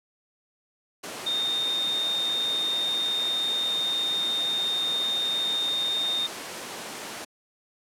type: tone in noise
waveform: sine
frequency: 3659 Hz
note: A#7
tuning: 33 cents flat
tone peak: -24 dBFS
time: 1.26-6.27 s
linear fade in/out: 10 ms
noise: pink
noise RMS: -35 dBFS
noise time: 1.03-7.25 s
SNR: +8 dB
effects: high-pass 300 Hz 12 dB/octave + low-pass 11000 Hz 12 dB/octave